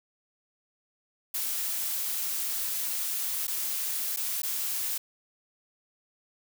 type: noise with dropouts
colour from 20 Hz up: blue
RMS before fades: -31 dBFS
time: 1.34-4.98 s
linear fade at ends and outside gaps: 5 ms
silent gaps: 3.471-3.478 / 4.163-4.17 / 4.42-4.431 s
effects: none